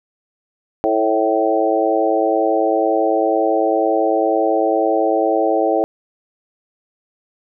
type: harmonic tone with a mistuned harmonic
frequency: 110 Hz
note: A2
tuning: in tune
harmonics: 3 / 4 / 5 / 6 / 7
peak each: -20 / -20 / -20 / -20 / -20 dBFS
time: 0.84-5.84 s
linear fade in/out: 0 ms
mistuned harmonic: 6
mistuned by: -21 cents
effects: none